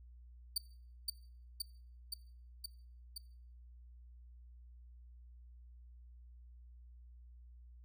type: tone with echo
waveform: sawtooth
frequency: 4600 Hz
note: D8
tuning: 37 cents flat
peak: -29 dBFS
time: 0.56-0.58 s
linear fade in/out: 5 ms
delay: 520 ms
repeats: 5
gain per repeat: -2 dB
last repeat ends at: 3.18 s
effects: noise-tail reverb RT60 0.6 s tail -20 dB re dry + added 60 Hz sine -54 dBFS peak until 7.84 s